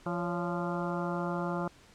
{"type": "harmonic tone with a mistuned harmonic", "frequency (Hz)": 173.4, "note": "F3", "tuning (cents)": -12, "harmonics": [1, 2, 3, 4, 5, 6, 7, 8], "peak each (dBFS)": [-34, -37, -39, -40, -41, -42, -42, -43], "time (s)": [0.06, 1.68], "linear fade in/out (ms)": 2, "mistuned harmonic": 3, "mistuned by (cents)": 100, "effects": ["pink hiss -58 dBFS RMS until 1.94 s", "low-pass 8000 Hz 12 dB/octave"]}